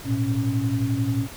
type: tone cluster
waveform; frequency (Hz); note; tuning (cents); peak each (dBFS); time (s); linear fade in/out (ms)
sine; 109.3 / 120.6 / 275.8; A2 / B2 / C#4; -11 / -41 / -9; -25; 0.04-1.28; 50
effects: pink hiss -40 dBFS RMS until 1.36 s